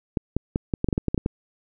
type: clicks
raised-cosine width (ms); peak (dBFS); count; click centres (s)
3; -9; 12; 0.172 / 0.366 / 0.559 / 0.738 / 0.844 / 0.887 / 0.928 / 0.979 / 1.083 / 1.145 / 1.178 / 1.261
effects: none